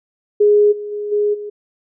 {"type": "tone with level steps", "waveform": "sine", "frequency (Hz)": 415.3, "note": "G#4", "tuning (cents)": 0, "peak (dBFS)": [-8, -24, -21, -13, -25], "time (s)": [0.4, 1.5], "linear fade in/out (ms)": 10, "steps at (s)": [0.71, 0.91, 1.11, 1.33], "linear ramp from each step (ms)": 20, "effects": []}